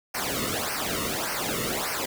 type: noise with flanger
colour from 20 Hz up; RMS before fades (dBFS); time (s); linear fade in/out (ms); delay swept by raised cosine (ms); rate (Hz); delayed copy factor
pink; -29; 0.14-2.06; 10; 0.27 to 1.27; 1.7; -0.9
effects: none